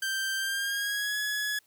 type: tone with pitch glide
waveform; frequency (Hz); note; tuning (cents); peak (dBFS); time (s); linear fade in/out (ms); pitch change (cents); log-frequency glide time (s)
sawtooth; 1568 to 1690.3; G6 to G#6; 0 to +30; -25; 0.02-1.59; 5; +130; 0.37-1.18
effects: white hiss -66 dBFS RMS until 1.66 s